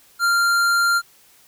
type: tone with tanh clipping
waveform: sine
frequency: 1390 Hz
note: F6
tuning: 9 cents flat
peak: -17 dBFS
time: 0.19-1.02 s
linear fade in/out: 50 ms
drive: 18 dB
effects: white hiss -53 dBFS RMS until 1.47 s